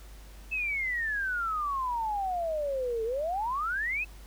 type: exponential two-way sweep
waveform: sine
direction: down then up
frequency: 2637 to 438 to 2637 Hz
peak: -28 dBFS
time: 0.51-4.05 s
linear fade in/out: 20 ms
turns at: 3.04 s
effects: added 50 Hz sine -45 dBFS peak until 4.26 s + pink hiss -55 dBFS RMS until 4.26 s